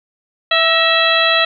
harmonic tone with a mistuned harmonic, 659.3 Hz, E5, in tune, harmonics 1 / 2 / 3 / 4 / 5 / 6, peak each -18 / -18 / -18 / -18 / -18 / -18 dBFS, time 0.51-1.45 s, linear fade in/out 5 ms, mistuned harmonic 3, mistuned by -67 cents, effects none

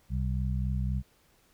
harmonic tone, 63.9 Hz, C2, 40 cents flat, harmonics 1 / 2 / 3, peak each -29 / -32 / -36 dBFS, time 0.09-1.03 s, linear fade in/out 50 ms, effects pink hiss -65 dBFS RMS until 1.53 s

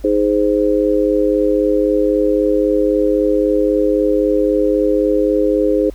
sine chord, Ab major, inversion second, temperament just, 311.5 / 415.3 / 519.1 Hz, Eb4 / Ab4 / C5, +2 / 0 / -14 cents, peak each -16 dBFS, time 0.04-5.9 s, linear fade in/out 5 ms, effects added 50 Hz sine -31 dBFS peak until 5.94 s + pink hiss -48 dBFS RMS until 5.94 s

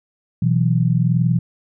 sine chord, B suspended fourth, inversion none, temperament equal, 123.47 / 164.81 / 185 Hz, B2 / E3 / F#3, 0 / 0 / 0 cents, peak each -17 / -17 / -23 dBFS, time 0.42-1.39 s, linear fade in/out 5 ms, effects none

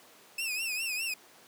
sawtooth tone with vibrato, 2600 Hz, E7, 24 cents flat, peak -28 dBFS, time 0.38-1.14 s, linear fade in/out 5 ms, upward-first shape triangle, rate 4.9 Hz, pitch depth 130 cents each way, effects pink hiss -56 dBFS RMS until 1.47 s + high-pass 300 Hz 12 dB/octave

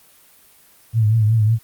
sine tone with vibrato, 110 Hz, A2, in tune, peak -12 dBFS, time 0.93-1.59 s, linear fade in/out 50 ms, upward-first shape triangle, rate 5.4 Hz, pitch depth 87 cents each way, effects white hiss -51 dBFS RMS until 1.63 s + Opus 32 kbps

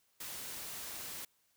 white noise, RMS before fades -44 dBFS, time 0.2-1.25 s, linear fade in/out 5 ms, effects white hiss -74 dBFS RMS until 1.56 s

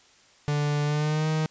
45% pulse tone with pitch glide, 146.83 to 156.46 Hz, D3 to D#3, 0 to +10 cents, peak -23 dBFS, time 0.48-1.46 s, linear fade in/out 0 ms, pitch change +110 cents, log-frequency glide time 0.84-1.28 s, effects white hiss -57 dBFS RMS until 1.5 s + resampled to 16000 Hz

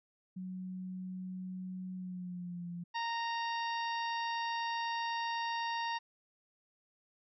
sine tone with pitch glide, 185 to 173.61 Hz, F#3 to F3, 0 to -10 cents, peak -39 dBFS, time 0.36-2.84 s, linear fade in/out 10 ms, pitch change -110 cents, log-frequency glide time 1.95-2.67 s
harmonic tone, 928 Hz, A#5, 8 cents flat, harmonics 1 / 2 / 3 / 4 / 5 / 6, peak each -35 / -41 / -45 / -47 / -49 / -51 dBFS, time 2.94-5.99 s, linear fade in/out 20 ms
effects none

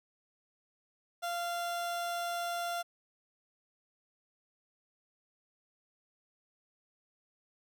30% pulse tone, 692 Hz, F5, 16 cents flat, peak -31 dBFS, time 1.22-2.83 s, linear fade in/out 20 ms, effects none

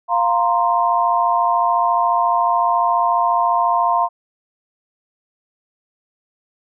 sine chord, F suspended fourth, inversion none, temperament equal, 698.5 / 932.3 / 1046.5 Hz, F5 / Bb5 / C6, 0 / 0 / 0 cents, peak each -18 dBFS, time 0.08-4.09 s, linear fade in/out 50 ms, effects none

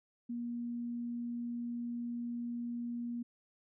sine tone, 238.1 Hz, A#3, 37 cents sharp, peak -36 dBFS, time 0.29-3.23 s, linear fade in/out 10 ms, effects none

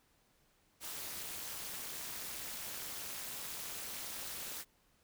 white noise with amplitude modulation, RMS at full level -40 dBFS, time 0.8-4.65 s, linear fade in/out 50 ms, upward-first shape sine, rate 266 Hz, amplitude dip 85%, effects pink hiss -72 dBFS RMS until 5.03 s

